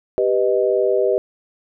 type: chord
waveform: sine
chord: G augmented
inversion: none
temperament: equal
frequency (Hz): 392 / 493.9 / 622.3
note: G4 / B4 / D#5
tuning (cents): 0 / 0 / 0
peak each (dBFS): -18 / -19 / -20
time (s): 0.18-1.18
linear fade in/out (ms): 0
effects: none